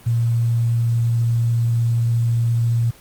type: tone with quantisation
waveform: sine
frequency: 116.8 Hz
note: A#2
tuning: 4 cents sharp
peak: -15 dBFS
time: 0.06-2.91 s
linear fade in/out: 10 ms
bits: 7
effects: pink hiss -46 dBFS RMS until 3 s + Opus 24 kbps